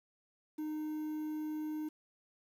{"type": "tone with quantisation", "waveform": "triangle", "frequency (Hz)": 307.2, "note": "D#4", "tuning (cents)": -22, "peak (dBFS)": -34, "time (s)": [0.58, 1.89], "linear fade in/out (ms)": 10, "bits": 10, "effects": []}